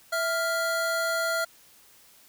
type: tone pair together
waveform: square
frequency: 659.2 / 1396.9 Hz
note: E5 / F6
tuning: 0 / 0 cents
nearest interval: octave + minor second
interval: 1300 cents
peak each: -29 / -28 dBFS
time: 0.12-1.45 s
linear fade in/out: 10 ms
effects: white hiss -56 dBFS RMS until 2.28 s